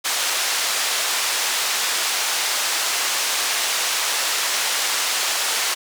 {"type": "band-pass noise", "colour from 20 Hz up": "white", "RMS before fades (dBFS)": -22, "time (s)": [0.04, 5.75], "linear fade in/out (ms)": 20, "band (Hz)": [630, 7100], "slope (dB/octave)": 12, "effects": []}